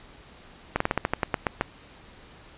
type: slowing click train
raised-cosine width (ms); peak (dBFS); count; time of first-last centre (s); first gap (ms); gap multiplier
0.5; -7; 11; 0.76-1.611; 44; 1.14
effects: pink hiss -50 dBFS RMS until 2.57 s + resampled to 8000 Hz